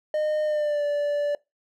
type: tone with pitch glide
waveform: triangle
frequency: 611 to 582.4 Hz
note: D#5 to D5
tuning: -32 to -15 cents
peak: -20 dBFS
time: 0.14-1.35 s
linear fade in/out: 2 ms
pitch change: -83 cents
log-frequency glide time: 0.44-0.84 s
effects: noise-tail reverb RT60 0.2 s tail -22 dB re dry